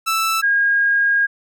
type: tone pair in turn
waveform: sawtooth / sine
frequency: 1321 / 1628.4 Hz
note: E6 / G#6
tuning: +3 / -35 cents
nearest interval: major third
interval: 362 cents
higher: second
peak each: -13 dBFS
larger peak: neither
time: 0.06-0.42 / 0.42-1.27 s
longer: second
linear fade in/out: 20 ms
effects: none